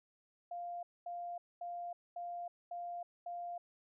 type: tone bursts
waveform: sine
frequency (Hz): 698.5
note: F5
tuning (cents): 0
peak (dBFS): -40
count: 6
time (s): 0.51-3.58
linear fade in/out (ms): 5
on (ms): 320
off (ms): 230
effects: none